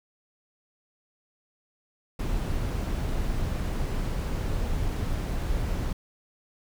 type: noise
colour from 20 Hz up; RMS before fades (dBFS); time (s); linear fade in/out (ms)
brown; -28; 2.19-5.93; 5
effects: none